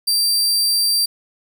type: tone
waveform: sawtooth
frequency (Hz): 4699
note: D8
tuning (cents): 0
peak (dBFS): -12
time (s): 0.07-1.06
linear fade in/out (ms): 10
effects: none